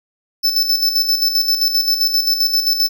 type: tone with tremolo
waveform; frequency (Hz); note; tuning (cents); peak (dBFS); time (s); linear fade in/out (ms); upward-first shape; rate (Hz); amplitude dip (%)
square; 5274; E8; 0; -12; 0.43-2.89; 20; square; 7.6; 55
effects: none